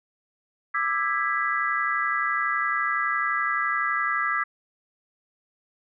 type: chord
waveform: sine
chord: E dominant seventh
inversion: third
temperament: just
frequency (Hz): 1186.7 / 1318.5 / 1648.1 / 1977.8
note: D6 / E6 / G#6 / B6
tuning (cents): +18 / 0 / -14 / +2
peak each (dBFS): -28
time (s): 0.74-4.44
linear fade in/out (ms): 10
effects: none